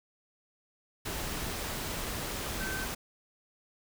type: tone in noise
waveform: sine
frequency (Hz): 1541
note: G6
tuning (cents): -30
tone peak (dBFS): -36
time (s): 2.6-2.85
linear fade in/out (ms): 10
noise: pink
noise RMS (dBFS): -36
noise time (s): 1.05-2.95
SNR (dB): -3
effects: none